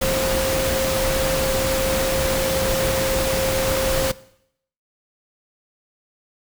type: tone in noise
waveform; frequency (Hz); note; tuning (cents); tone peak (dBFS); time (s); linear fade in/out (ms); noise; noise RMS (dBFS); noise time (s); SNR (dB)
sine; 530; C5; +22; -21; 0.01-4.12; 10; pink; -23; 0.01-4.12; -1
effects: noise-tail reverb RT60 0.7 s tail -19 dB re dry